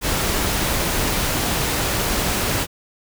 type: noise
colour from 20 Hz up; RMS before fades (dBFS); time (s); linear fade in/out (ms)
pink; -21; 0.01-2.67; 50
effects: none